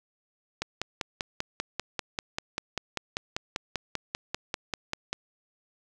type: click train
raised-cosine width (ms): 0.2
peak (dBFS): -12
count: 24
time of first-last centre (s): 0.62-5.13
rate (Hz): 5.1
effects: none